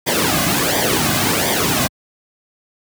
pink noise with flanger, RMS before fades -17 dBFS, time 0.06-1.88 s, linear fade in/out 20 ms, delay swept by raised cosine 0.73 to 2.23 ms, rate 1.4 Hz, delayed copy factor -0.7, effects high-pass 80 Hz 12 dB/octave

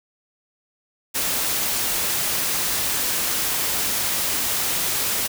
white noise, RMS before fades -23 dBFS, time 1.14-5.28 s, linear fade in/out 20 ms, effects none

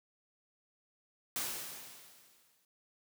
white noise with exponential decay, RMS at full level -35 dBFS, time 1.36-2.65 s, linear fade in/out 1 ms, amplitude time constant 280 ms, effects high-pass 100 Hz 12 dB/octave

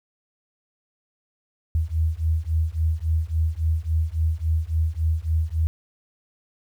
sine beating tone pair, 78.4 / 82 Hz, D#2 / E2, +14 / -9 cents, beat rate 3.6 Hz, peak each -23 dBFS, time 1.75-5.67 s, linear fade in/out 0 ms, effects 9-bit

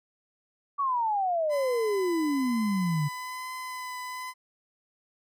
sine exponential sweep, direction down, 1150 to 142.8 Hz, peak -24 dBFS, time 0.78-3.09 s, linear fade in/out 20 ms
30% pulse tone with vibrato, 1011 Hz, B5, 40 cents sharp, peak -32 dBFS, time 1.49-4.34 s, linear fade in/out 50 ms, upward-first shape triangle, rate 1.1 Hz, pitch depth 18 cents each way
effects none

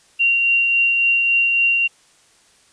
sine tone with tremolo, 2760 Hz, F7, 21 cents flat, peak -12 dBFS, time 0.19-1.88 s, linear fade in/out 20 ms, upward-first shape triangle, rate 3.6 Hz, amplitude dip 30%, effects white hiss -54 dBFS RMS until 2.72 s + resampled to 22050 Hz

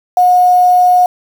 sine tone with quantisation, 723 Hz, F#5, 40 cents flat, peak -5 dBFS, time 0.17-1.06 s, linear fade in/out 2 ms, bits 5, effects none

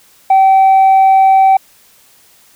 sine tone with tanh clipping, 770 Hz, G5, 31 cents flat, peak -5 dBFS, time 0.3-1.57 s, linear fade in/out 5 ms, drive 1 dB, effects white hiss -47 dBFS RMS until 2.55 s

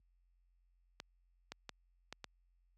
clicks, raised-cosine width 0.2 ms, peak -27 dBFS, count 5, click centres 1.001 / 1.52 / 1.693 / 2.126 / 2.243 s, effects added 44 Hz sine -56 dBFS peak until 2.77 s + high-pass 100 Hz 12 dB/octave

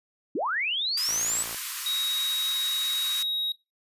sine linear sweep, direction up, 226.4 to 8040 Hz, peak -25 dBFS, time 0.35-1.43 s, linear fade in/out 5 ms
white high-pass noise, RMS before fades -33 dBFS, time 0.97-3.23 s, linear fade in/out 5 ms, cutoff 990 Hz, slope 96 dB/octave
click train, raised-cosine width 0.5 ms, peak -24 dBFS, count 27, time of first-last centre 1.09-1.545 s, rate 57.1 Hz
triangle tone, 3800 Hz, A#7, 33 cents sharp, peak -25 dBFS, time 1.86-3.52 s, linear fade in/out 2 ms
effects noise-tail reverb RT60 0.2 s tail -18 dB re dry + resampled to 32000 Hz

